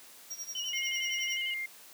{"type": "tone with tremolo", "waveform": "square", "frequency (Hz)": 5660, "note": "F8", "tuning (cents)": 22, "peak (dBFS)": -36, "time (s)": [0.3, 1.38], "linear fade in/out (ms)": 10, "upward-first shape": "sine", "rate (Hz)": 11, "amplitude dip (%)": 85}
{"type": "tone with vibrato", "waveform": "sine", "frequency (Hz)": 2960, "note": "F#7", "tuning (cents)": 0, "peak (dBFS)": -34, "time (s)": [0.55, 1.54], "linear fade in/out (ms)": 2, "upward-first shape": "square", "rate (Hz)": 11, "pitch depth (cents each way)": 42}
{"type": "tone with pitch glide", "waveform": "sine", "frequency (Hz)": [2134, 2111], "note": ["C7", "C7"], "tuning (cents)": [34, 15], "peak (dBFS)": -33, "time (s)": [0.73, 1.66], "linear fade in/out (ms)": 5, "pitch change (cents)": -19, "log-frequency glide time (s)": [0.83, 1]}
{"effects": ["white hiss -53 dBFS RMS until 1.93 s", "high-pass 200 Hz 12 dB/octave"]}